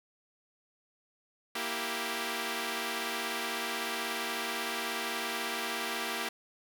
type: chord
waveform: 5% pulse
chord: E diminished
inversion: second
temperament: equal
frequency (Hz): 233.1 / 329.6 / 392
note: Bb3 / E4 / G4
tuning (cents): 0 / 0 / 0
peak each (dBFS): -26 / -27 / -25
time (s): 1.55-6.29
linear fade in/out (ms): 5
effects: none